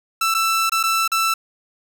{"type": "tone with dropouts", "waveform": "sawtooth", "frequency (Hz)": 1328, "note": "E6", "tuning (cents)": 12, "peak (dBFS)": -13, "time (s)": [0.21, 1.34], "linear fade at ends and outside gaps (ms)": 5, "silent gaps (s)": [[0.342, 0.347], [0.696, 0.719], [0.83, 0.836], [1.078, 1.117]], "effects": []}